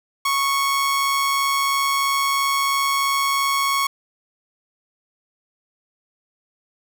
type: tone with amplitude modulation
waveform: sawtooth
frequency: 1105 Hz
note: C#6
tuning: 6 cents flat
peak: -13 dBFS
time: 0.25-3.87 s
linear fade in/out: 5 ms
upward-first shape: sine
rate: 143 Hz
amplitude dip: 30%
effects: none